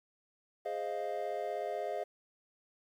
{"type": "chord", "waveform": "triangle", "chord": "F minor seventh", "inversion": "first", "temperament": "equal", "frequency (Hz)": [415.3, 523.3, 622.3, 698.5], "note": ["Ab4", "C5", "Eb5", "F5"], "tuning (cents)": [0, 0, 0, 0], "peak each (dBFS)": [-39, -40, -37, -37], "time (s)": [0.65, 2.04], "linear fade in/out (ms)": 10, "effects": ["11-bit"]}